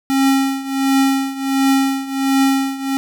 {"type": "tone with tremolo", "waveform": "square", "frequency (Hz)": 270.5, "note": "C#4", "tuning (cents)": -42, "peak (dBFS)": -11, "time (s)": [0.1, 2.97], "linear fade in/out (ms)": 0, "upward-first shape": "triangle", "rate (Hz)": 1.4, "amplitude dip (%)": 85, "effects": []}